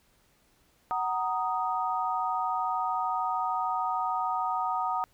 sine chord, D# minor, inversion first, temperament just, 746.7 / 933.4 / 1244.5 Hz, F#5 / A#5 / D#6, +16 / +2 / 0 cents, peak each -31 dBFS, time 0.91-5.04 s, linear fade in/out 0 ms, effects pink hiss -66 dBFS RMS until 5.13 s

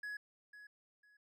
triangle tone with echo, 1681 Hz, G#6, 20 cents sharp, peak -39 dBFS, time 0.03-0.17 s, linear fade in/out 5 ms, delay 500 ms, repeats 2, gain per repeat -12 dB, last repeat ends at 1.17 s, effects none

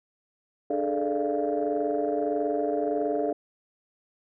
sine tone cluster, 296.5 / 420.4 / 442 / 594 / 689 Hz, D4 / G#4 / A4 / D5 / F5, +17 / +21 / +8 / +20 / -24 cents, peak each -30 dBFS, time 0.7-3.33 s, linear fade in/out 5 ms, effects tanh soft clip ceiling -16 dBFS

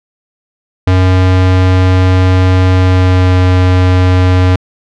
square tone with pitch glide, 92.5 to 91.6 Hz, F#2 to F#2, 0 to -17 cents, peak -6 dBFS, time 0.87-4.56 s, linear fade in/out 5 ms, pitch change -17 cents, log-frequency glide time 2.73-3.38 s, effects low-pass 4000 Hz 12 dB/octave

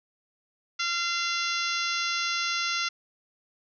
harmonic tone, 688 Hz, F5, 26 cents flat, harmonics 2 / 3 / 4 / 5 / 6 / 7 / 8 / 9, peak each -31 / -33 / -34 / -35 / -36 / -36 / -37 / -38 dBFS, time 0.79-2.89 s, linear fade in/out 10 ms, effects none

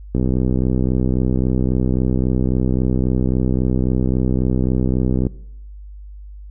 click train, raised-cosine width 3 ms, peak -6 dBFS, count 327, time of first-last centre 0.15-5.268 s, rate 63.7 Hz, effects noise-tail reverb RT60 0.8 s tail -21 dB re dry + added 50 Hz sine -33 dBFS peak until 6.5 s

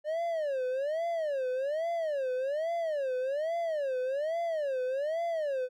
triangle tone with vibrato, 587.3 Hz, D5, in tune, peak -27 dBFS, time 0.04-5.69 s, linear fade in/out 50 ms, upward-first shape sine, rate 1.2 Hz, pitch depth 260 cents each way, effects none

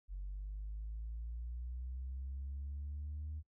sine linear sweep, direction up, 46.25 to 77.3 Hz, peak -39 dBFS, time 0.08-3.43 s, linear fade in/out 50 ms, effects noise-tail reverb RT60 0.1 s tail -22 dB re dry + tanh soft clip ceiling -37 dBFS

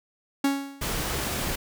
45% pulse tone with exponential decay, 277.2 Hz, C#4, in tune, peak -19 dBFS, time 0.44-0.95 s, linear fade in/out 5 ms, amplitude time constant 110 ms
pink noise, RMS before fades -29 dBFS, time 0.81-1.56 s, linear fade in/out 10 ms
effects none

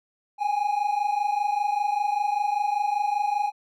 triangle tone pair together, 805.9 / 831 Hz, G5 / G#5, +48 / +1 cents, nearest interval minor second, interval 53 cents, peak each -25 / -22 dBFS, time 0.38-3.52 s, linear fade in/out 50 ms, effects none

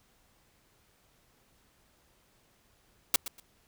white noise with echo, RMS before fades -23 dBFS, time 3.14-3.16 s, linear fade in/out 2 ms, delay 120 ms, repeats 2, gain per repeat -14 dB, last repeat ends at 3.4 s, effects pink hiss -67 dBFS RMS until 3.67 s

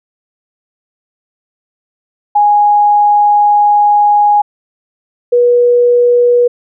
sine tone pair in turn, 828 / 484.6 Hz, G#5 / B4, -5 / -33 cents, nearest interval major sixth, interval 928 cents, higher first, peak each -5 dBFS, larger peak neither, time 2.35-4.42 / 5.32-6.48 s, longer first, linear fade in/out 10 ms, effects none

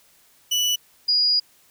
30% pulse / sine tone pair in turn, 2960 / 4887 Hz, F#7 / D#8, 0 / -32 cents, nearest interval major sixth, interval 868 cents, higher second, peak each -16 dBFS, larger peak neither, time 0.51-0.76 / 1.08-1.4 s, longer second, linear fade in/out 10 ms, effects white hiss -57 dBFS RMS until 1.7 s

